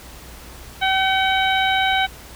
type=harmonic tone with a mistuned harmonic; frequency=765 Hz; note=G5; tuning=42 cents flat; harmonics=1 / 2 / 3 / 4 / 5; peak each=-19 / -22 / -24 / -25 / -26 dBFS; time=0.81-2.07 s; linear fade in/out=20 ms; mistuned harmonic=3; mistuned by=-28 cents; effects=added 60 Hz sine -41 dBFS peak until 2.35 s + pink hiss -41 dBFS RMS until 2.35 s